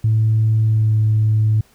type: tone with pitch glide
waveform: sine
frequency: 110 to 108.42 Hz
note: A2 to A2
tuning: 0 to -25 cents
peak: -11 dBFS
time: 0.04-1.61 s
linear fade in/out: 5 ms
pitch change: -25 cents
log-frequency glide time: 0.63-0.97 s
effects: tanh soft clip ceiling -8 dBFS + pink hiss -54 dBFS RMS until 1.74 s